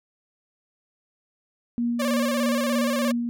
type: tone with tremolo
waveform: sine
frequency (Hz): 237.4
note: A#3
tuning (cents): +32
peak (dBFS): -21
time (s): 1.78-3.29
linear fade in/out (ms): 0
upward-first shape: sine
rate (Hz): 3.2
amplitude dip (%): 35
type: tone with vibrato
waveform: sawtooth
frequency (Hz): 564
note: C#5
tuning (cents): +30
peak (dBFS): -21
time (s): 1.99-3.12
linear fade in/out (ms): 10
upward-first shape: square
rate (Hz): 17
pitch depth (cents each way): 70
effects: none